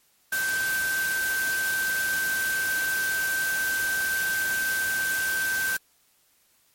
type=tone in noise; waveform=sine; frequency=1554 Hz; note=G6; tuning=16 cents flat; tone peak=-24 dBFS; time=0.32-5.77 s; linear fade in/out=5 ms; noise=white; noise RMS=-32 dBFS; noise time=0.32-5.77 s; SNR=+5 dB; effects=white hiss -64 dBFS RMS until 6.74 s + MP3 64 kbps